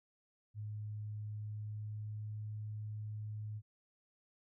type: tone with pitch glide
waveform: sine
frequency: 105.8 to 106.6 Hz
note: G#2 to G#2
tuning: +33 to +46 cents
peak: -40 dBFS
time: 0.54-3.62 s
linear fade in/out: 50 ms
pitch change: +13 cents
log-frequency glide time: 1.31-2.37 s
effects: none